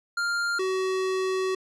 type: tone pair in turn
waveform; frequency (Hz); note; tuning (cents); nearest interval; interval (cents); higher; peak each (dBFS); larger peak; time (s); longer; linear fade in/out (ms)
square; 1399 / 376.7; F6 / F#4; +3 / +31; octave + major seventh; 2272; first; -25; neither; 0.17-0.59 / 0.59-1.55; second; 5
effects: low-pass 7000 Hz 12 dB/octave